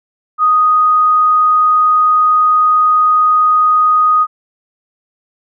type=tone; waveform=sine; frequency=1244.5 Hz; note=D#6; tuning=in tune; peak=-7 dBFS; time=0.38-4.27 s; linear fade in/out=50 ms; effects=none